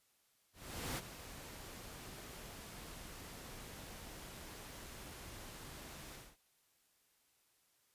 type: noise with ADSR envelope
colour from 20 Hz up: pink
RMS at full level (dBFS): -40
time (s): 0.53-6.37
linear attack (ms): 440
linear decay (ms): 36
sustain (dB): -11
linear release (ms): 230
effects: white hiss -75 dBFS RMS until 7.94 s + resampled to 32000 Hz